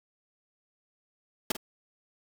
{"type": "noise with echo", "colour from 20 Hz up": "pink", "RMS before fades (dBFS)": -26, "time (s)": [1.5, 1.52], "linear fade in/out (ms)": 5, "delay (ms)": 48, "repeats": 1, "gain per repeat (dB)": -13, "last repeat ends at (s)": 1.568, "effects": []}